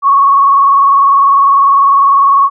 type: tone with vibrato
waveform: sine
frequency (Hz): 1107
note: C#6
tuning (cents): -3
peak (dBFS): -4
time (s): 0.02-2.5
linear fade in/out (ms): 50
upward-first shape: sine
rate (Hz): 20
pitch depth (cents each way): 53
effects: none